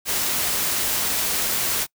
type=noise; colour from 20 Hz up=white; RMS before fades=-23 dBFS; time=0.05-1.87 s; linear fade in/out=50 ms; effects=noise-tail reverb RT60 0.1 s tail -25 dB re dry